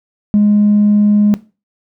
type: tone with tanh clipping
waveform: triangle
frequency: 207.7 Hz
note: G#3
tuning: in tune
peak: -7 dBFS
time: 0.34-1.34 s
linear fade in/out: 0 ms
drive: 5 dB
effects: noise-tail reverb RT60 0.3 s tail -17 dB re dry